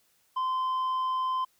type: tone with tanh clipping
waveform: sine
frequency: 1033 Hz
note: C6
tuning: 22 cents flat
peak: -27 dBFS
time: 0.36-1.45 s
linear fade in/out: 10 ms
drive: 4 dB
effects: white hiss -68 dBFS RMS until 1.59 s